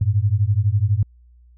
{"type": "beating tone pair", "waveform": "sine", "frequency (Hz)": [97.2, 109.2], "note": ["G2", "A2"], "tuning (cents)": [-14, -13], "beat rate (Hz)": 12, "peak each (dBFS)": -18, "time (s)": [0.01, 1.03], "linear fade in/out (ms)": 5, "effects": ["added 60 Hz sine -47 dBFS peak until 1.57 s"]}